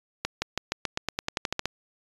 accelerating click train, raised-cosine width 0.2 ms, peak -9 dBFS, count 14, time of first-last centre 0.25-1.656 s, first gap 170 ms, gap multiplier 0.92, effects resampled to 24000 Hz

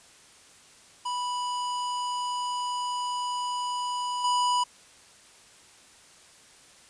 square tone with level steps, 985 Hz, B5, 5 cents flat, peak -29 / -23 dBFS, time 1.05-4.64 s, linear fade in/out 10 ms, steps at 4.24 s, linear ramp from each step 5 ms, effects white hiss -54 dBFS RMS until 6.89 s + resampled to 22050 Hz

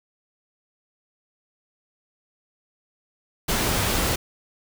pink noise, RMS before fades -23 dBFS, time 3.48-4.16 s, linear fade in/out 10 ms, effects none

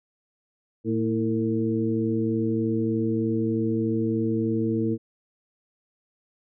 harmonic tone with a mistuned harmonic, 113.2 Hz, A2, 50 cents sharp, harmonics 1 / 2 / 3 / 4, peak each -29 / -26 / -26 / -30 dBFS, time 0.84-4.98 s, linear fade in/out 50 ms, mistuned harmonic 3, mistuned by -51 cents, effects none

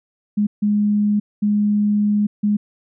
sine tone bursts at uneven times, 207.7 Hz, G#3, in tune, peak -14 dBFS, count 4, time 0.37-0.47 / 0.62-1.2 / 1.42-2.27 / 2.43-2.57 s, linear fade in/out 10 ms, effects none

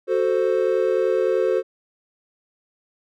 triangle chord, F# diminished, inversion none, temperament equal, 370 / 440 / 523.3 Hz, F#4 / A4 / C5, 0 / 0 / 0 cents, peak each -20 dBFS, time 0.07-1.63 s, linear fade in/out 50 ms, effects none

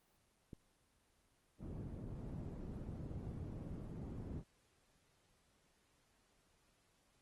clicks, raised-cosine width 3 ms, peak -37 dBFS, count 2, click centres 0.532 / 2.042 s
white low-pass noise, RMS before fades -47 dBFS, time 1.58-4.44 s, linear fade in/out 50 ms, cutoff 200 Hz, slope 12 dB/octave
effects pink hiss -75 dBFS RMS until 7.21 s + Opus 24 kbps

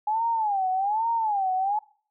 sine tone with vibrato, 830.6 Hz, G#5, in tune, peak -22 dBFS, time 0.07-1.79 s, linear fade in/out 5 ms, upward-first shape sine, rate 1.2 Hz, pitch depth 190 cents each way, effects noise-tail reverb RT60 0.5 s tail -24 dB re dry

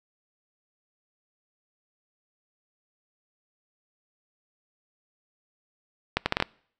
accelerating click train, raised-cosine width 0.3 ms, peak -6 dBFS, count 6, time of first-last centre 6.17-6.424 s, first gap 90 ms, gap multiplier 0.71, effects noise-tail reverb RT60 0.6 s tail -26 dB re dry

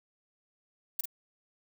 violet noise with echo, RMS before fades -30 dBFS, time 0.99-1.01 s, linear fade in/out 5 ms, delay 46 ms, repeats 1, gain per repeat -6 dB, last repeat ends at 1.056 s, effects none

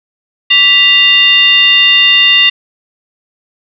sine tone with frequency modulation, 2794 Hz, F7, in tune, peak -4 dBFS, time 0.5-2.5 s, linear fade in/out 10 ms, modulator 822 Hz, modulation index 0.89, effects none

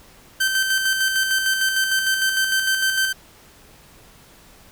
sawtooth tone with tremolo, 1550 Hz, G6, 20 cents flat, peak -13 dBFS, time 0.4-3.13 s, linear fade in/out 10 ms, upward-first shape square, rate 6.6 Hz, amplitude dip 40%, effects pink hiss -49 dBFS RMS until 4.71 s

